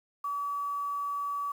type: tone with quantisation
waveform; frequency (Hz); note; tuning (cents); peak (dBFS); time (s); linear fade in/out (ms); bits
sine; 1143; D6; -47; -30; 0.24-1.52; 5; 9
effects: none